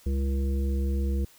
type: harmonic tone with a mistuned harmonic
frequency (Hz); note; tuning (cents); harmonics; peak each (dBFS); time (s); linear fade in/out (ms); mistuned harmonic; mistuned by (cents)
68; C#2; -33; 1 / 3 / 5 / 7; -24 / -34 / -38 / -41; 0.06-1.25; 5; 3; -22
effects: white hiss -56 dBFS RMS until 1.38 s